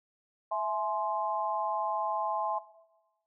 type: chord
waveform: sine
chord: E augmented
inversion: none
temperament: equal with one note detuned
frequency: 659.3 / 845.1 / 1046.5 Hz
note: E5 / G#5 / B#5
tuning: 0 / +30 / 0 cents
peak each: -33 dBFS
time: 0.51-2.59 s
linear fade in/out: 10 ms
effects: noise-tail reverb RT60 1.0 s tail -17 dB re dry